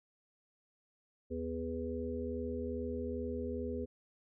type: harmonic tone with a mistuned harmonic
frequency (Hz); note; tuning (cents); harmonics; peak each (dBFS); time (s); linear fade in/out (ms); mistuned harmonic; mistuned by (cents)
82.41; E2; 0; 1 / 3 / 5 / 6; -42 / -40 / -41 / -42; 1.3-3.86; 20; 1; -94
effects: none